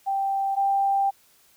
sine tone pair in turn, 784 / 789 Hz, G5 / G5, 0 / +11 cents, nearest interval unison, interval 11 cents, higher second, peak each -22 / -19 dBFS, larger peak second, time 0.06-0.56 / 0.56-1.11 s, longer second, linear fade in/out 20 ms, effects white hiss -59 dBFS RMS until 1.56 s

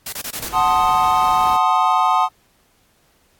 white noise bursts, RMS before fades -27 dBFS, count 5, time 0.06-0.487 s, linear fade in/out 5 ms, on 67 ms, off 23 ms
pink noise, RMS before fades -34 dBFS, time 0.38-1.58 s, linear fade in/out 20 ms
triangle chord, F# diminished seventh, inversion none, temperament equal, 740 / 880 / 1046.5 / 1244.5 Hz, F#5 / A5 / C6 / Eb6, 0 / 0 / 0 / 0 cents, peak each -17 dBFS, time 0.52-2.29 s, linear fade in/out 50 ms
effects pink hiss -59 dBFS RMS until 3.39 s + AAC 64 kbps

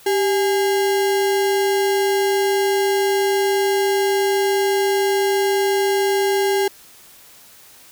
sine tone with sample-and-hold, 392 Hz, G4, in tune, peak -15 dBFS, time 0.06-6.68 s, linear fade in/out 5 ms, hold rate 1225 Hz, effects white hiss -46 dBFS RMS until 7.91 s

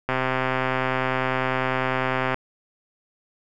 click train, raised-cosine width 0.5 ms, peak -8 dBFS, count 294, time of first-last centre 0.09-2.344 s, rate 130 Hz, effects none

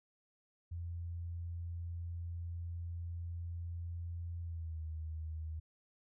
sine tone with pitch glide, 85.4 to 79.22 Hz, F2 to D#2, -38 to +32 cents, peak -39 dBFS, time 0.71-5.6 s, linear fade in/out 10 ms, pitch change -130 cents, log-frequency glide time 4.41-4.82 s, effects none

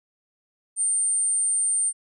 sine tone, 8900 Hz, C#9, 6 cents sharp, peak -20 dBFS, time 0.76-1.93 s, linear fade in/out 50 ms, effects none

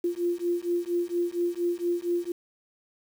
sine beating tone pair, 345.7 / 350 Hz, F4 / F4, -18 / +4 cents, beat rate 4.3 Hz, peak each -28 / -28 dBFS, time 0.04-2.32 s, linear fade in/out 5 ms, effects 8-bit

